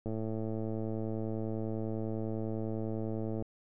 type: click train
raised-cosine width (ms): 2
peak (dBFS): -24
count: 371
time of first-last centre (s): 0.06-3.424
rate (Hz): 110
effects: none